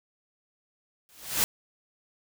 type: noise with exponential growth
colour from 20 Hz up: white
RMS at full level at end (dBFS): -21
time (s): 1.09-1.44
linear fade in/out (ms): 0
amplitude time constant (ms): 76
effects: none